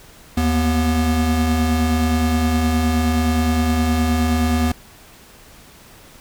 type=tone pair together; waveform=square; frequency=77.7 / 242.7 Hz; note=D#2 / B3; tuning=-2 / -30 cents; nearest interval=octave + minor sixth; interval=1972 cents; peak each=-19 dBFS; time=0.37-4.72 s; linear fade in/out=5 ms; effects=pink hiss -45 dBFS RMS until 6.2 s